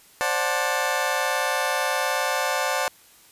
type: chord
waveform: 20% pulse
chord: D dominant seventh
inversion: third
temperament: just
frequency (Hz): 528.6 / 587.3 / 734.2 / 881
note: C5 / D5 / F#5 / A5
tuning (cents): +18 / 0 / -14 / +2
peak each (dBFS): -23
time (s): 0.21-2.88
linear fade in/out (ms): 0
effects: white hiss -53 dBFS RMS until 3.31 s + resampled to 32000 Hz